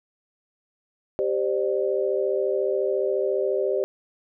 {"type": "chord", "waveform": "sine", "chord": "G suspended fourth", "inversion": "none", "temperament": "equal with one note detuned", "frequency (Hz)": [392, 523.3, 597.6], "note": ["G4", "C5", "D5"], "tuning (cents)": [0, 0, 30], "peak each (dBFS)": [-24, -26, -27], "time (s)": [1.19, 3.84], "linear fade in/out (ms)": 0, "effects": []}